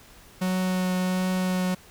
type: tone with vibrato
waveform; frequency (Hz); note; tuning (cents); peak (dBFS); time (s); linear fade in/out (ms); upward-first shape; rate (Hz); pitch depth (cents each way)
45% pulse; 184.3; F#3; -7; -23; 0.41-1.75; 10; triangle; 1.4; 10
effects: pink hiss -51 dBFS RMS until 1.9 s